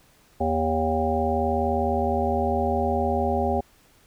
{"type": "harmonic tone", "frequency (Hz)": 79.6, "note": "D#2", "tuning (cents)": 40, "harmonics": [1, 3, 5, 7, 9, 10], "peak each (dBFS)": [-28, -28, -28, -28, -28, -28], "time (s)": [0.4, 3.61], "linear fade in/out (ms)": 10, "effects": ["pink hiss -58 dBFS RMS until 4.06 s"]}